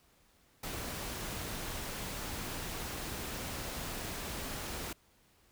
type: noise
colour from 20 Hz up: pink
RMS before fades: -40 dBFS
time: 0.63-4.93 s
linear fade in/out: 5 ms
effects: pink hiss -67 dBFS RMS until 5.51 s